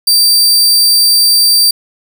sawtooth tone, 4670 Hz, D8, 11 cents flat, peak -3 dBFS, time 0.07-1.71 s, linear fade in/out 5 ms, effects none

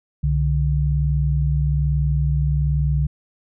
sine tone pair together, 65.2 / 146.37 Hz, C2 / D3, -5 / -5 cents, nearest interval octave + major second, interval 1400 cents, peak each -19 dBFS, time 0.23-3.07 s, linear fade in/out 10 ms, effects none

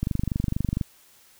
click train, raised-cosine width 5 ms, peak -12 dBFS, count 20, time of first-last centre 0.03-0.812 s, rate 24.3 Hz, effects white hiss -56 dBFS RMS until 1.39 s

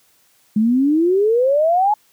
sine exponential sweep, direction up, 207.7 to 860 Hz, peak -12 dBFS, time 0.56-1.94 s, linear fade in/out 5 ms, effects white hiss -57 dBFS RMS until 2.12 s + high-pass 60 Hz 12 dB/octave

